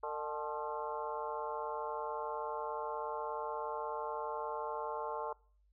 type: harmonic tone with a mistuned harmonic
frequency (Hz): 151.4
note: D#3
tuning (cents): -47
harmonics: 3 / 4 / 5 / 6 / 7 / 8 / 9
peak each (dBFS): -42 / -44 / -50 / -41 / -43 / -52 / -50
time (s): 0.03-5.33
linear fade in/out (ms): 5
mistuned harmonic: 6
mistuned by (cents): -68
effects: noise-tail reverb RT60 0.5 s tail -25 dB re dry + added 50 Hz sine -67 dBFS peak until 5.72 s